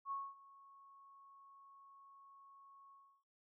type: tone with ADSR envelope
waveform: sine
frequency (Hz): 1102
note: C#6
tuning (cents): -11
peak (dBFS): -38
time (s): 0.05-3.24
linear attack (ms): 63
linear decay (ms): 230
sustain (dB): -21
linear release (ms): 330
effects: none